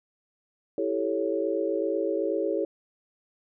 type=chord; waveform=sine; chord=A dominant seventh; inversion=second; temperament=equal; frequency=329.6 / 392 / 440 / 554.4 Hz; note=E4 / G4 / A4 / C#5; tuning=0 / 0 / 0 / 0 cents; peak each=-30 dBFS; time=0.78-2.65 s; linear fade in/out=2 ms; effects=none